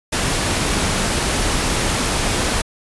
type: noise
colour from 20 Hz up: pink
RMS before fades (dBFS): -19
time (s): 0.12-2.62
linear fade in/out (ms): 10
effects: resampled to 24000 Hz